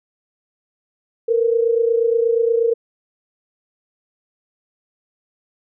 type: tone pair together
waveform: sine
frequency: 456.8 / 485.2 Hz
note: A#4 / B4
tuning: -35 / -31 cents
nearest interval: minor second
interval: 104 cents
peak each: -15 / -20 dBFS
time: 1.28-2.74 s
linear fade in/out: 10 ms
effects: none